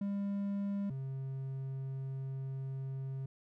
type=tone pair in turn; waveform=triangle; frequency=200.2 / 134.04 Hz; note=G3 / C3; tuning=+37 / +42 cents; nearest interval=perfect fifth; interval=695 cents; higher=first; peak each=-31 / -35 dBFS; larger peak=first; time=0.01-0.9 / 0.9-3.26 s; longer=second; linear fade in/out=5 ms; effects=none